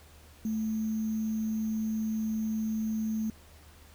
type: tone with sample-and-hold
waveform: sine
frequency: 218.7 Hz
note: A3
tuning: 10 cents flat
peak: -28 dBFS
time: 0.45-3.3 s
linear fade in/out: 2 ms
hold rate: 6300 Hz
effects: added 76 Hz sine -54 dBFS peak until 3.94 s + pink hiss -57 dBFS RMS until 3.94 s